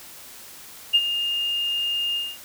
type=tone with ADSR envelope; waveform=sine; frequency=2824 Hz; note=F7; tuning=19 cents sharp; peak=-11 dBFS; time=0.93-2.38 s; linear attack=21 ms; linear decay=47 ms; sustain=-11 dB; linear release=230 ms; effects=tanh soft clip ceiling -7 dBFS + white hiss -43 dBFS RMS until 2.44 s